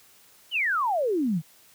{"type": "exponential sweep", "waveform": "sine", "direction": "down", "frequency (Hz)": [3136, 146.83], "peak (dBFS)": -22, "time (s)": [0.51, 1.42], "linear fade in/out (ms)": 50, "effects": ["white hiss -56 dBFS RMS until 1.74 s", "high-pass 60 Hz 12 dB/octave"]}